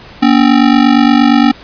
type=ring-modulated tone; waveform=square; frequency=261.6 Hz; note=C4; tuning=in tune; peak=-3 dBFS; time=0.22-1.52 s; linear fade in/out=10 ms; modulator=24.3 Hz; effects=pink hiss -35 dBFS RMS until 1.63 s + resampled to 11025 Hz